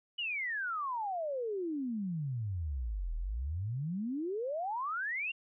sine exponential two-way sweep, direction down then up, 2984 to 38.12 to 2833 Hz, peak -33 dBFS, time 0.18-5.32 s, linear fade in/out 10 ms, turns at 3.15 s, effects none

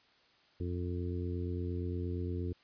harmonic tone, 88.6 Hz, F2, 25 cents sharp, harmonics 1 / 2 / 3 / 4 / 5, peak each -35 / -44 / -42 / -42 / -46 dBFS, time 0.6-2.53 s, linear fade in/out 5 ms, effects white hiss -66 dBFS RMS until 2.63 s + resampled to 11025 Hz

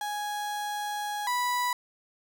35% pulse tone pair in turn, 830.6 / 984.4 Hz, G#5 / B5, 0 / -6 cents, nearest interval minor third, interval 294 cents, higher second, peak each -29 / -24 dBFS, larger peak second, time 0.01-1.27 / 1.27-1.73 s, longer first, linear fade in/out 2 ms, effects none

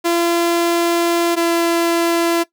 sawtooth tone pair in turn, 341.1 / 338 Hz, F4 / E4, -41 / +43 cents, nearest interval unison, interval 16 cents, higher first, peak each -10 dBFS, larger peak neither, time 0.04-1.36 / 1.36-2.44 s, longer first, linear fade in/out 20 ms, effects noise-tail reverb RT60 0.1 s tail -18 dB re dry

